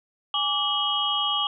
sine tone cluster, 825 / 1164 / 2932 / 3245 Hz, G#5 / D6 / F#7 / G#7, -12 / -16 / -16 / -41 cents, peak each -31 / -28 / -27 / -26 dBFS, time 0.34-1.47 s, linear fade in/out 2 ms, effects none

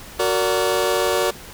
sawtooth chord, Gb augmented, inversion none, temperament just, 370 / 462.5 / 578.1 Hz, Gb4 / Bb4 / D5, 0 / -14 / -27 cents, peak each -18 dBFS, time 0.19-1.31 s, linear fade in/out 10 ms, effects pink hiss -39 dBFS RMS until 1.53 s

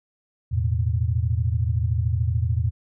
sine chord, E suspended fourth, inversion none, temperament equal, 82.41 / 110 / 123.47 Hz, E2 / A2 / B2, 0 / 0 / 0 cents, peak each -23 / -23 / -27 dBFS, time 0.51-2.71 s, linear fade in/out 20 ms, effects none

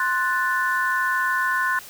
sine chord, F# diminished, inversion second, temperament equal, 1046.5 / 1480 / 1760 Hz, C6 / F#6 / A6, 0 / 0 / 0 cents, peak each -24 / -23 / -25 dBFS, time 0-1.79 s, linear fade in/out 2 ms, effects white hiss -42 dBFS RMS until 1.89 s

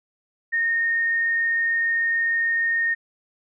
sine tone with frequency modulation, 1842 Hz, A#6, 21 cents flat, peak -19 dBFS, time 0.52-2.95 s, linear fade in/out 20 ms, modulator 26.7 Hz, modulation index 0.28, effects none

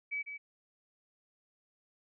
sine tone with echo, 2286 Hz, D7, 47 cents flat, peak -33 dBFS, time 0.11-0.23 s, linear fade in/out 20 ms, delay 150 ms, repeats 1, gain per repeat -7 dB, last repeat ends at 0.38 s, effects none

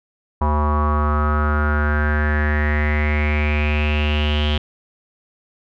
square tone with low-pass filter sweep, 74.9 Hz, D2, 35 cents sharp, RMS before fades -18 dBFS, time 0.41-4.58 s, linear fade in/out 5 ms, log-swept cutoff 1000 to 3200 Hz, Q 8.1, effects none

